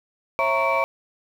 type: tone cluster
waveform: sine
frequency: 542 / 660 / 930 / 1108 / 2317 Hz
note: C#5 / E5 / A#5 / C#6 / D7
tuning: -39 / +2 / -4 / -1 / -24 cents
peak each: -24 dBFS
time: 0.39-0.84 s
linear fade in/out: 0 ms
effects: tanh soft clip ceiling -12 dBFS + 8-bit